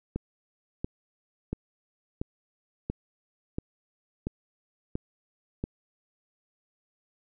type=click train; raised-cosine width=3 ms; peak=-17 dBFS; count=9; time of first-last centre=0.16-5.639 s; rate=1.46 Hz; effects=none